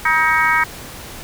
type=harmonic tone with a mistuned harmonic; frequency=317.5 Hz; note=D#4; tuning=35 cents sharp; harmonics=3 / 4 / 5 / 6 / 7; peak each=-19 / -19 / -19 / -19 / -19 dBFS; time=0.05-0.64 s; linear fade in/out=5 ms; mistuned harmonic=6; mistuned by=-17 cents; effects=pink hiss -34 dBFS RMS until 1.23 s